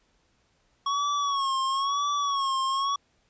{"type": "tone with vibrato", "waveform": "square", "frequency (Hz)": 1108.7, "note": "C#6", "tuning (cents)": 0, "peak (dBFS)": -25, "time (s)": [0.86, 2.96], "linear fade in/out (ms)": 5, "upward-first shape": "sine", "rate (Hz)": 1, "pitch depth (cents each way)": 71, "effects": ["pink hiss -68 dBFS RMS until 3.29 s", "resampled to 16000 Hz"]}